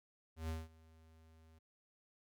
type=tone with ADSR envelope; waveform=square; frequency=80.4 Hz; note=E2; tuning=43 cents flat; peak=-38 dBFS; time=0.36-1.59 s; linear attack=130 ms; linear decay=190 ms; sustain=-24 dB; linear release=11 ms; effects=none